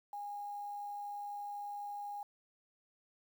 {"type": "tone with quantisation", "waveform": "sine", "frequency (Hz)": 818, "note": "G#5", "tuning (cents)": -26, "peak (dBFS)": -40, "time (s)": [0.13, 2.23], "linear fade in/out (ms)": 2, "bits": 10, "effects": []}